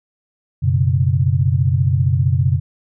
sine chord, F# suspended fourth, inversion none, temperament equal, 92.5 / 123.47 / 138.59 Hz, F#2 / B2 / C#3, 0 / 0 / 0 cents, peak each -17 dBFS, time 0.62-2.6 s, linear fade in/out 20 ms, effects none

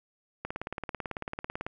click train, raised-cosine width 0.5 ms, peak -19 dBFS, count 23, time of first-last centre 0.45-1.665 s, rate 18.1 Hz, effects none

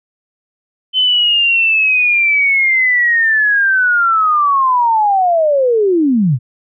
sine linear sweep, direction down, 3064 to 110 Hz, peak -9 dBFS, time 0.93-6.39 s, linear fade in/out 50 ms, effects none

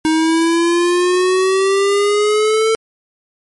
square exponential sweep, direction up, 313.9 to 447.4 Hz, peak -12 dBFS, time 0.05-2.75 s, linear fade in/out 0 ms, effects MP3 48 kbps

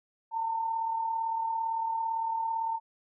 sine tone with amplitude modulation, 904 Hz, A5, 47 cents sharp, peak -26 dBFS, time 0.31-2.8 s, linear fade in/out 50 ms, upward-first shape sine, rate 37.8 Hz, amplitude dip 45%, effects none

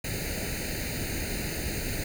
pink noise with comb filter, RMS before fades -32 dBFS, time 0.04-2.04 s, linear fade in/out 5 ms, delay 0.45 ms, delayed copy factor +0.9, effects none

